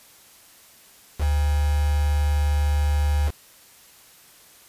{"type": "tone with quantisation", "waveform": "sine", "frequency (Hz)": 73.4, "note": "D2", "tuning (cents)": 0, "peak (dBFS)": -18, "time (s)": [1.18, 3.32], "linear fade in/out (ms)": 50, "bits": 5, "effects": ["white hiss -51 dBFS RMS until 4.68 s", "resampled to 32000 Hz"]}